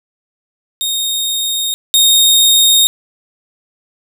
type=tone pair in turn; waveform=sawtooth; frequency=3707 / 3707 Hz; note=A#7 / A#7; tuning=-10 / -10 cents; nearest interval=unison; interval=0 cents; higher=neither; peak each=-12 / -4 dBFS; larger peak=second; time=0.81-1.74 / 1.94-2.87 s; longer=neither; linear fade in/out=0 ms; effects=none